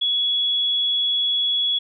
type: tone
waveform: sine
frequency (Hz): 3370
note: G#7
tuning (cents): +25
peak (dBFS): -18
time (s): 0.01-1.79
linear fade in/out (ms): 10
effects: none